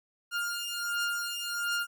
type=beating tone pair; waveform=sawtooth; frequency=1407 / 1408.4 Hz; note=F6 / F6; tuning=+12 / +14 cents; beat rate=1.4 Hz; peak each=-30 dBFS; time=0.31-1.87 s; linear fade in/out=50 ms; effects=none